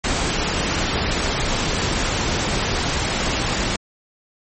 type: noise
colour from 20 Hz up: pink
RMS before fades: -21 dBFS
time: 0.04-3.76 s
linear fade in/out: 2 ms
effects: MP3 32 kbps